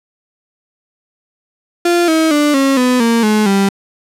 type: tone with pitch steps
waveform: 35% pulse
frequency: 346.7 / 319.8 / 294.9 / 272 / 250.9 / 231.4 / 213.4 / 196.84 Hz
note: F4 / D#4 / D4 / C#4 / B3 / A#3 / G#3 / G3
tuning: -13 / +48 / +7 / -33 / +28 / -13 / +47 / +7 cents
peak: -8 dBFS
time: 1.85-3.69 s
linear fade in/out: 5 ms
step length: 230 ms
effects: low-pass 12000 Hz 12 dB/octave